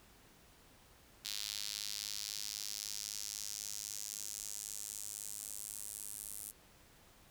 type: tone with high-pass filter sweep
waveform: square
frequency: 51.91 Hz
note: G#1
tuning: in tune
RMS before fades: -44 dBFS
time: 1.24-6.52 s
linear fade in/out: 20 ms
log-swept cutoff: 4100 to 9600 Hz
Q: 2.1
effects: pink hiss -63 dBFS RMS until 7.3 s